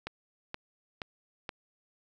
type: click train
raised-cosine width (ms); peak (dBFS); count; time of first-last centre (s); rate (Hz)
0.3; -20; 4; 0.07-1.492; 2.11
effects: none